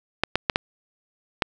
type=clicks; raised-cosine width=0.3 ms; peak=-3 dBFS; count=5; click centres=0.236 / 0.356 / 0.498 / 0.559 / 1.422 s; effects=none